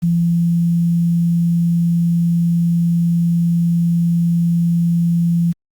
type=tone with quantisation; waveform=sine; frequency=170 Hz; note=F3; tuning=46 cents flat; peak=-12 dBFS; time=0.02-5.53 s; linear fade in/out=20 ms; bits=7; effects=Opus 48 kbps